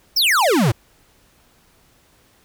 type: exponential sweep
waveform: square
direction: down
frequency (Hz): 5800 to 100.6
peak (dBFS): -14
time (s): 0.16-0.72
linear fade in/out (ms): 10
effects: pink hiss -56 dBFS RMS until 2.44 s